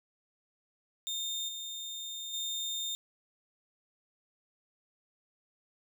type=tone with level steps; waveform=30% pulse; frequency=3635 Hz; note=A#7; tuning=44 cents flat; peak=-31 / -36 / -31 dBFS; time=1.07-2.95 s; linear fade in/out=0 ms; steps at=1.48 / 2.33 s; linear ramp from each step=10 ms; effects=none